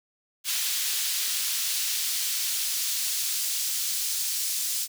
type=noise with high-pass filter sweep; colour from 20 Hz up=pink; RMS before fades=-28 dBFS; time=0.44-4.88 s; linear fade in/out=50 ms; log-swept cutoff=3300 to 5300 Hz; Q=0.85; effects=none